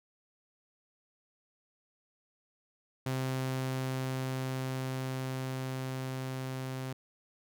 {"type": "tone with level ramp", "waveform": "sawtooth", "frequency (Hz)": 130.81, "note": "C3", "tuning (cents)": 0, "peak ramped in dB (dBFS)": [-27, -32], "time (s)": [3.06, 6.93], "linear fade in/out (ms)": 5, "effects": []}